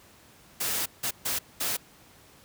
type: noise bursts at uneven times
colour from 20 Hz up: white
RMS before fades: -29 dBFS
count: 4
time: 0.6-0.86 / 1.03-1.11 / 1.25-1.39 / 1.6-1.77 s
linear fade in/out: 10 ms
effects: pink hiss -55 dBFS RMS until 2.44 s + high-pass 60 Hz 12 dB/octave